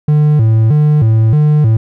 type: tone with vibrato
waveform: triangle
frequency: 129.1 Hz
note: C3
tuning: 23 cents flat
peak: -4 dBFS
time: 0.08-1.77 s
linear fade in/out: 5 ms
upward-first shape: square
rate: 1.6 Hz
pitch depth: 260 cents each way
effects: none